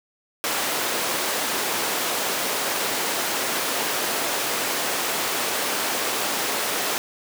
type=high-pass noise; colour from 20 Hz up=pink; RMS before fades=-25 dBFS; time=0.44-6.98 s; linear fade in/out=0 ms; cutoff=400 Hz; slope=12 dB/octave; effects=none